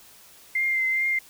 sine tone with vibrato, 2091 Hz, C7, 2 cents flat, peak -21 dBFS, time 0.55-1.19 s, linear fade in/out 5 ms, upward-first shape triangle, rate 2.4 Hz, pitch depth 27 cents each way, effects white hiss -51 dBFS RMS until 1.29 s

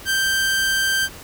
sawtooth tone, 1568 Hz, G6, in tune, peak -14 dBFS, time 0.05-1.09 s, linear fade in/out 50 ms, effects pink hiss -39 dBFS RMS until 1.23 s

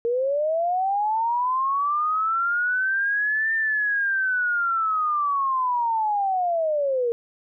sine linear two-way sweep, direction up then down, 460 to 1800 to 460 Hz, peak -20 dBFS, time 0.05-7.12 s, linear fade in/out 0 ms, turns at 3.54 s, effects none

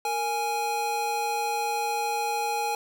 square tone pair together, 462.6 / 830 Hz, A#4 / G#5, -13 / -1 cents, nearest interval minor seventh, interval 1012 cents, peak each -34 / -27 dBFS, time 0.05-2.75 s, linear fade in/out 2 ms, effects 10-bit

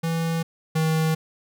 square tone pair in turn, 164.81 / 159.14 Hz, E3 / D#3, 0 / +39 cents, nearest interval minor second, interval 61 cents, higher first, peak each -23 / -20 dBFS, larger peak second, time 0.03-0.43 / 0.75-1.15 s, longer neither, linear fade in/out 10 ms, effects none

